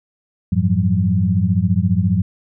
sine tone cluster, 92.6 / 106.8 / 173.8 / 188.8 Hz, F#2 / G#2 / F3 / F#3, +2 / +49 / -8 / +35 cents, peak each -19 dBFS, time 0.52-2.22 s, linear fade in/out 5 ms, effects none

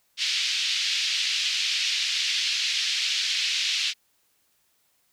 pink band-pass noise, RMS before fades -26 dBFS, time 0.17-3.94 s, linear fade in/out 50 ms, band 2600 to 5200 Hz, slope 24 dB/octave, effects white hiss -68 dBFS RMS until 5.12 s

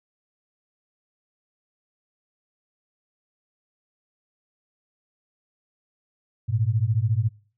sine beating tone pair, 103.83 / 117.83 Hz, G#2 / A#2, 0 / +19 cents, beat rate 14 Hz, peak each -23 dBFS, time 6.48-7.29 s, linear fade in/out 20 ms, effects noise-tail reverb RT60 0.4 s tail -21 dB re dry

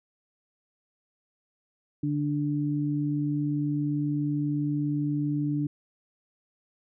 sine tone pair together, 146.09 / 293.7 Hz, D3 / D4, -9 / 0 cents, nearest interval octave, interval 1209 cents, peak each -28 / -27 dBFS, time 2.03-5.67 s, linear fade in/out 5 ms, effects none

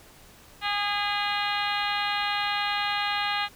harmonic tone with a mistuned harmonic, 410 Hz, G#4, 22 cents flat, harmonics 2 / 3 / 4 / 5 / 6 / 7 / 8 / 9 / 10, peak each -30 / -32 / -33 / -34 / -35 / -35 / -36 / -37 / -37 dBFS, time 0.61-3.49 s, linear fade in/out 50 ms, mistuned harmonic 5, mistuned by -16 cents, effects pink hiss -52 dBFS RMS until 3.55 s

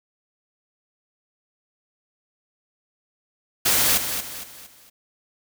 white noise with echo, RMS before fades -19 dBFS, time 3.65-3.98 s, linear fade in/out 10 ms, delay 230 ms, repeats 4, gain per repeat -8 dB, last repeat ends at 4.9 s, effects none

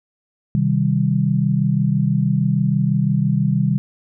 sine chord, C minor, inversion none, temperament just, 130.81 / 156.98 / 196.22 Hz, C3 / Eb3 / G3, 0 / +16 / +2 cents, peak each -19 dBFS, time 0.55-3.78 s, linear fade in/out 0 ms, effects none

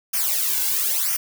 blue noise with flanger, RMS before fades -22 dBFS, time 0.13-1.17 s, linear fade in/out 10 ms, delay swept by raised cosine 0.25 to 1.65 ms, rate 1 Hz, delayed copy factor -0.95, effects none

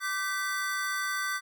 square chord, G major, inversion second, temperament equal with one note detuned, 1174.7 / 1534.8 / 1975.5 Hz, D6 / G6 / B6, 0 / -37 / 0 cents, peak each -35 / -33 / -36 dBFS, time 0-1.41 s, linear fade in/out 50 ms, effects none

